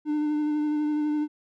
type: tone with vibrato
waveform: triangle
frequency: 300.1 Hz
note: D4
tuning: 38 cents sharp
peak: -21 dBFS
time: 0.05-1.28 s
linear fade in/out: 50 ms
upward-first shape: sine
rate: 12 Hz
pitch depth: 17 cents each way
effects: none